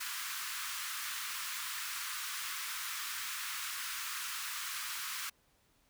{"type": "high-pass noise", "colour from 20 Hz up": "pink", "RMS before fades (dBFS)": -40, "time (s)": [0, 5.3], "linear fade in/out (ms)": 10, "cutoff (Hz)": 1100, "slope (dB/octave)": 48, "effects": ["pink hiss -71 dBFS RMS until 5.89 s"]}